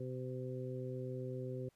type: harmonic tone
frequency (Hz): 127.9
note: C3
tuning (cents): -39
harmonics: 1 / 2 / 3 / 4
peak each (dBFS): -42 / -48 / -45 / -47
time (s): 0-1.69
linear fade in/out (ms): 5
effects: pink hiss -75 dBFS RMS until 1.75 s + resampled to 32000 Hz